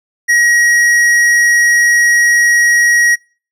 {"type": "tone with hard clipping", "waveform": "sine", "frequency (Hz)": 1899, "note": "A#6", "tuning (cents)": 32, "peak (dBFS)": -9, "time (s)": [0.28, 3.16], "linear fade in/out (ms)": 20, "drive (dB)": 10, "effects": ["noise-tail reverb RT60 0.4 s tail -26 dB re dry"]}